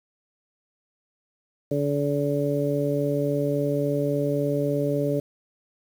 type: harmonic tone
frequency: 143.6 Hz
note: D3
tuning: 39 cents flat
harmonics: 1 / 2 / 3 / 4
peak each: -27 / -27 / -27 / -27 dBFS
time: 1.71-5.2 s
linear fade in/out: 5 ms
effects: 8-bit